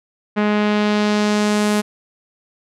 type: tone with low-pass filter sweep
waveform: sawtooth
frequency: 209.3 Hz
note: G#3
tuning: 14 cents sharp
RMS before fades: -17 dBFS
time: 0.36-1.82 s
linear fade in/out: 20 ms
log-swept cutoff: 2200 to 11000 Hz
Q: 1.1
effects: none